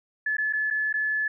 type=tone with dropouts; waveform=sine; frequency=1724 Hz; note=A6; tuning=36 cents flat; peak=-23 dBFS; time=0.26-1.28 s; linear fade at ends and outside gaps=5 ms; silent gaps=0.369-0.382 / 0.527-0.533 / 0.703-0.708 / 0.928-0.939 s; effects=none

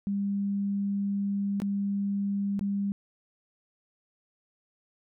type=tone with dropouts; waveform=sine; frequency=200 Hz; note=G3; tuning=35 cents sharp; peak=-26 dBFS; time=0.07-2.92 s; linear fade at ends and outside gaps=0 ms; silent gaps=1.601-1.619 / 2.593-2.61 s; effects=none

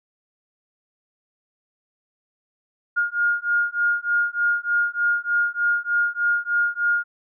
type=beating tone pair; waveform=sine; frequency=1419 / 1422.3 Hz; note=F6 / F6; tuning=+27 / +31 cents; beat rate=3.3 Hz; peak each=-22 dBFS; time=2.96-7.04 s; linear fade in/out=20 ms; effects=none

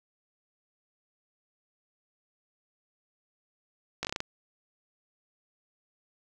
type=slowing click train; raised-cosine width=0.2 ms; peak=-14 dBFS; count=7; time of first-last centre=4.03-4.204 s; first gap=18 ms; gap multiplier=1.19; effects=none

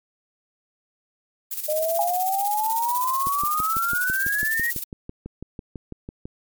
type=noise with tremolo; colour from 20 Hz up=violet; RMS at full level=-27 dBFS; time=1.51-4.84 s; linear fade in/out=5 ms; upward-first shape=square; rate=16 Hz; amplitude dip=60%
type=exponential sweep; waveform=sine; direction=up; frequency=604 to 1910 Hz; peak=-21 dBFS; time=1.68-4.71 s; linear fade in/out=10 ms
type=tone with exponential decay; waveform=sine; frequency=818 Hz; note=G#5; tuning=26 cents flat; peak=-17 dBFS; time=1.99-2.18 s; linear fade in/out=2 ms; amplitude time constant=41 ms
type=click train; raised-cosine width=3 ms; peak=-21 dBFS; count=19; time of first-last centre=3.27-6.255 s; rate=6.03 Hz
effects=MP3 96 kbps

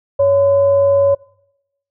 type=tone with frequency modulation; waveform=sine; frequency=558 Hz; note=C#5; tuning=11 cents sharp; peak=-9 dBFS; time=0.19-1.15 s; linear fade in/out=10 ms; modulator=461 Hz; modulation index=0.25; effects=noise-tail reverb RT60 0.8 s tail -23 dB re dry

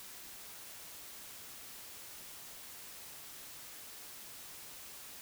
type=silence; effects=white hiss -50 dBFS RMS until 5.21 s

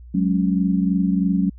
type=chord; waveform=sine; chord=F# suspended second; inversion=none; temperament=just; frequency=185 / 208.1 / 277.5 Hz; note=F#3 / G#3 / C#4; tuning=0 / +4 / +2 cents; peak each=-18 / -23 / -23 dBFS; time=0.14-1.5 s; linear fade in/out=10 ms; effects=added 60 Hz sine -38 dBFS peak until 1.58 s

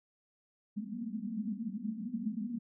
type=band-pass noise; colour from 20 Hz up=pink; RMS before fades=-38 dBFS; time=0.76-2.59 s; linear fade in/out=10 ms; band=200 to 240 Hz; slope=96 dB/octave; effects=none

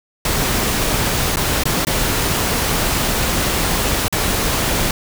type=noise with dropouts; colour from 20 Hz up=pink; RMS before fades=-18 dBFS; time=0.25-4.91 s; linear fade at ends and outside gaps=2 ms; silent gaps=1.359-1.369 / 1.636-1.654 / 1.85-1.869 / 4.082-4.125 s; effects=none

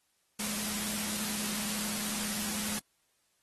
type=tone in noise; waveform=sine; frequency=209.8 Hz; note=G#3; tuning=18 cents sharp; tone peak=-40 dBFS; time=0.39-2.79 s; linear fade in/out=5 ms; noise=white; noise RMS=-35 dBFS; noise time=0.39-2.79 s; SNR=-8 dB; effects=white hiss -74 dBFS RMS until 3.42 s + AAC 32 kbps

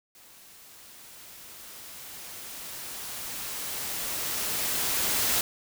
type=noise with level ramp; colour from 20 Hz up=white; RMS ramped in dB=-53 to -25 dBFS; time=0.15-5.41 s; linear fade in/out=2 ms; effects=none

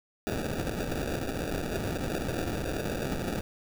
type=noise with sample-and-hold; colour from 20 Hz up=white; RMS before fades=-32 dBFS; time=0.27-3.41 s; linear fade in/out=0 ms; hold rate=1050 Hz; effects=none

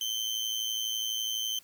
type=tone with amplitude modulation; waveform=30% pulse; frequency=3100 Hz; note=G7; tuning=20 cents flat; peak=-24 dBFS; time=0.01-1.59 s; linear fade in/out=2 ms; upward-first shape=sine; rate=112 Hz; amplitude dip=65%; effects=white hiss -59 dBFS RMS until 1.63 s

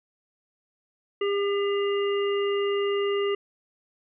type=harmonic tone; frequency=402.2 Hz; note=G4; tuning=44 cents sharp; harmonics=1 / 3 / 5 / 7; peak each=-23 / -34 / -37 / -36 dBFS; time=1.21-3.35 s; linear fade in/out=5 ms; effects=none

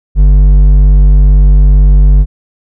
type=tone with hard clipping; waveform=sine; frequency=48.91 Hz; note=G1; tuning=3 cents flat; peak=-3 dBFS; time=0.15-2.26 s; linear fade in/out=50 ms; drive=6 dB; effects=none

